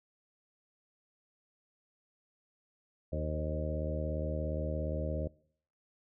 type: harmonic tone with a mistuned harmonic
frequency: 77.2 Hz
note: D#2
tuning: 13 cents flat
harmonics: 1 / 2 / 3 / 4 / 5 / 6 / 7 / 8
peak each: -35 / -39 / -44 / -44 / -47 / -47 / -40 / -41 dBFS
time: 3.12-5.28 s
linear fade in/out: 10 ms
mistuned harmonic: 7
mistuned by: -18 cents
effects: noise-tail reverb RT60 0.6 s tail -23 dB re dry